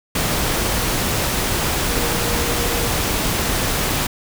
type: tone in noise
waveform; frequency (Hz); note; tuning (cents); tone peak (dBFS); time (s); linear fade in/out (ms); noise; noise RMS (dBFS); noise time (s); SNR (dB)
sine; 474.2; A#4; +30; -28; 1.88-2.89; 5; pink; -20; 0.15-4.07; -11
effects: none